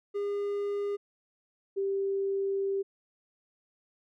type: tone pair in turn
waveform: triangle / sine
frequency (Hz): 405.9 / 392.5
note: G#4 / G4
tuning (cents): -40 / +2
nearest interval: minor second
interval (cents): 58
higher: first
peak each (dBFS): -27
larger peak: neither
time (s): 0.14-0.97 / 1.76-2.83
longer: second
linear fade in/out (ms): 20
effects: none